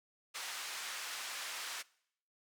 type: band-pass noise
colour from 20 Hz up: pink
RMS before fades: -43 dBFS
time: 0.34-1.83 s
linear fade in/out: 20 ms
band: 1300 to 9100 Hz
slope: 12 dB/octave
effects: noise-tail reverb RT60 0.7 s tail -23 dB re dry